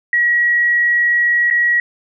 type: tone with dropouts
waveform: sine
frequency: 1913 Hz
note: A#6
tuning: 44 cents sharp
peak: -11 dBFS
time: 0.13-1.8 s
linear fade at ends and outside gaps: 2 ms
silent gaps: 1.502-1.509 s
effects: none